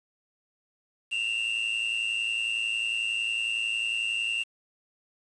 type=tone pair together; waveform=triangle; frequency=2683 / 2794 Hz; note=E7 / F7; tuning=+30 / 0 cents; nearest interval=minor second; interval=70 cents; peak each=-29 / -27 dBFS; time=1.11-4.44 s; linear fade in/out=20 ms; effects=resampled to 22050 Hz + 8-bit